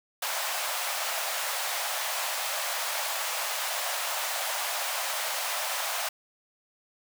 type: high-pass noise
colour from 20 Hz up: pink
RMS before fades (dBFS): -31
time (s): 0.22-6.09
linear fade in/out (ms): 5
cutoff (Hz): 590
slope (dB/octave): 48
effects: none